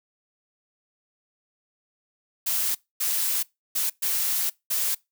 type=noise bursts at uneven times; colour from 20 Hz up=blue; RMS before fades=-25 dBFS; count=5; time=2.46-2.75 / 3-3.43 / 3.75-3.9 / 4.02-4.5 / 4.7-4.95 s; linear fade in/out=10 ms; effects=noise-tail reverb RT60 0.2 s tail -23 dB re dry